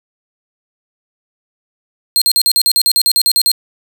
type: tone bursts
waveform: sawtooth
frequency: 4203 Hz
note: C8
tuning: 7 cents sharp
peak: -6 dBFS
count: 14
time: 2.16-3.516 s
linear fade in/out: 0 ms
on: 56 ms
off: 44 ms
effects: none